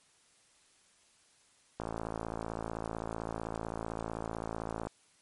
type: click train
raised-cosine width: 1 ms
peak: -22 dBFS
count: 172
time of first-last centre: 1.8-4.87 s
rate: 55.7 Hz
effects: white hiss -66 dBFS RMS until 5.21 s + MP3 48 kbps